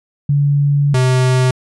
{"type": "tone pair in turn", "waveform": ["sine", "square"], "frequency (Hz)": [143.2, 128.3], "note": ["D3", "C3"], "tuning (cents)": [-43, -34], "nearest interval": "major second", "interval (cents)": 191, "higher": "first", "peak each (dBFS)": [-10, -11], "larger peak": "first", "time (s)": [[0.29, 0.94], [0.94, 1.51]], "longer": "first", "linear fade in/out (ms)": 5, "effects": ["resampled to 24000 Hz"]}